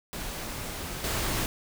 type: noise with level steps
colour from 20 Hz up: pink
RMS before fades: -36 / -29 dBFS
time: 0.13-1.46 s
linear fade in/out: 0 ms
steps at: 1.04 s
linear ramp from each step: 2 ms
effects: none